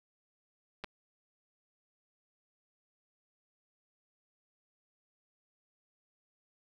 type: clicks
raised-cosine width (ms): 0.3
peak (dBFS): -24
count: 2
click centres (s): 0.839 / 0.844
effects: 10-bit